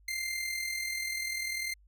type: tone with amplitude modulation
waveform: sawtooth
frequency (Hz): 2093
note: C7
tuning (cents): 0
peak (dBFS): -27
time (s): 0.08-1.74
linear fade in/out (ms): 5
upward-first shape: sine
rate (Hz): 40.3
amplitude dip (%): 50
effects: added 50 Hz sine -58 dBFS peak until 1.87 s